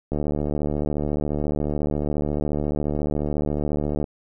click train, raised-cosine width 2 ms, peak -12 dBFS, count 292, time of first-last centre 0.12-4.042 s, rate 74.2 Hz, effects none

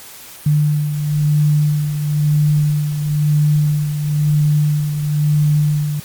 sine beating tone pair, 149.2 / 150.2 Hz, D3 / D3, +28 / +39 cents, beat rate 1 Hz, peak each -13 / -21 dBFS, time 0.46-6 s, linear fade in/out 5 ms, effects white hiss -37 dBFS RMS until 6.04 s + Opus 48 kbps

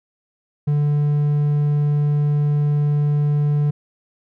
triangle tone, 146.83 Hz, D3, in tune, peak -13 dBFS, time 0.67-3.71 s, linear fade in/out 10 ms, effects none

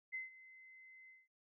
sine tone with ADSR envelope, 2055 Hz, C7, 32 cents flat, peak -39 dBFS, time 0.12-1.28 s, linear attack 26 ms, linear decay 150 ms, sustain -18 dB, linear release 190 ms, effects none

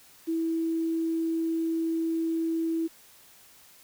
sine tone with quantisation, 327.4 Hz, E4, 12 cents flat, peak -25 dBFS, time 0.27-2.88 s, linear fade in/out 20 ms, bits 9, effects white hiss -55 dBFS RMS until 3.83 s

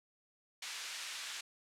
pink band-pass noise, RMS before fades -44 dBFS, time 0.62-1.41 s, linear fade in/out 5 ms, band 2000 to 7500 Hz, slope 12 dB/octave, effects low-pass 12000 Hz 12 dB/octave

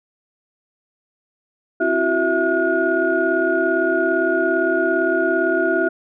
sine tone cluster, 266.1 / 335.1 / 372.7 / 660 / 1441 Hz, C4 / E4 / F#4 / E5 / F#6, +29 / +29 / +13 / +2 / -46 cents, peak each -27 / -21 / -21 / -21 / -21 dBFS, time 1.8-5.89 s, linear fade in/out 10 ms, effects tanh soft clip ceiling -5 dBFS

